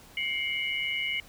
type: tone cluster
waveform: sine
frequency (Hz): 2122 / 2265 / 2943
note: C7 / C#7 / F#7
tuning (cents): +24 / +37 / -10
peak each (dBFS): -31 / -35 / -32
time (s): 0.17-1.2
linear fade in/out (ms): 2
effects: pink hiss -53 dBFS RMS until 1.28 s